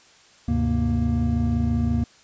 triangle tone cluster, 74.9 / 100.7 / 130 / 234.6 Hz, D2 / G2 / C3 / A#3, +35 / +47 / -11 / +11 cents, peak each -22 / -25 / -26 / -21 dBFS, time 0.48-2.04 s, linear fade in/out 5 ms, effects white hiss -53 dBFS RMS until 2.23 s + resampled to 16000 Hz

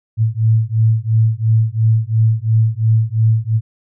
sine beating tone pair, 110 / 112.9 Hz, A2 / A2, 0 / +45 cents, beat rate 2.9 Hz, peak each -14 dBFS, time 0.17-3.61 s, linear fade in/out 50 ms, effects none

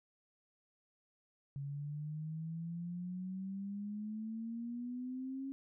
sine exponential sweep, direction up, 138.59 to 273.2 Hz, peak -39 dBFS, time 1.56-5.52 s, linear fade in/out 0 ms, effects none

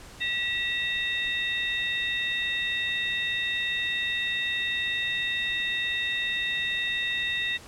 sine tone cluster, 1934 / 2675 / 3692 Hz, B6 / E7 / A#7, -37 / +25 / -17 cents, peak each -29 / -32 / -30 dBFS, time 0.2-7.58 s, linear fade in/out 20 ms, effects pink hiss -47 dBFS RMS until 7.67 s + low-pass 10000 Hz 12 dB/octave

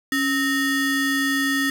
square ring-modulated tone, 784 Hz, G5, in tune, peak -17 dBFS, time 0.12-1.7 s, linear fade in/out 2 ms, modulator 1060 Hz, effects 8-bit

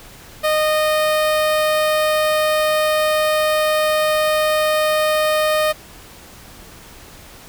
sawtooth tone with notch filter, 616 Hz, D#5, 17 cents flat, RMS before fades -17 dBFS, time 0.43-5.73 s, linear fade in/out 20 ms, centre 6600 Hz, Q 1.9, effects pink hiss -41 dBFS RMS until 7.48 s

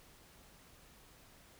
silence, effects pink hiss -61 dBFS RMS until 1.59 s

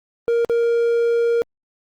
triangle tone with dropouts, 468.1 Hz, A#4, 7 cents sharp, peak -13 dBFS, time 0.28-1.42 s, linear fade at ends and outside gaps 0 ms, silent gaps 0.448-0.497 s, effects Opus 32 kbps

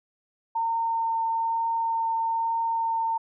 sine tone with vibrato, 911 Hz, A#5, 40 cents flat, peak -23 dBFS, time 0.55-3.18 s, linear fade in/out 10 ms, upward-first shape triangle, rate 1.1 Hz, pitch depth 9 cents each way, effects none

